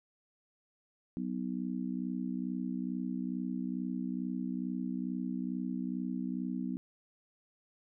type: harmonic tone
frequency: 62.3 Hz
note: B1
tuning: 16 cents sharp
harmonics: 3 / 4 / 5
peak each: -37 / -36 / -42 dBFS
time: 1.17-6.77 s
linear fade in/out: 0 ms
effects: none